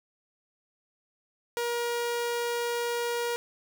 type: tone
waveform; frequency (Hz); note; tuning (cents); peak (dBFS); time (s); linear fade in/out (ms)
sawtooth; 475.2; A#4; +33; -24; 1.57-3.36; 0
effects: none